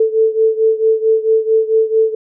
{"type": "beating tone pair", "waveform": "sine", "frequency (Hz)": [441.2, 445.7], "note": ["A4", "A4"], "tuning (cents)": [5, 22], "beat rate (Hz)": 4.5, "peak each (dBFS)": [-12, -15], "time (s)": [0, 2.15], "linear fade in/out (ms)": 5, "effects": []}